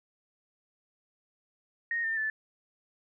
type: tone with pitch steps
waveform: sine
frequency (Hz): 1860 / 1803.9 / 1749.5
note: A#6 / A6 / A6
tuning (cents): -4 / +43 / -10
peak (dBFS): -28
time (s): 1.91-2.3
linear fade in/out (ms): 2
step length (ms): 130
effects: none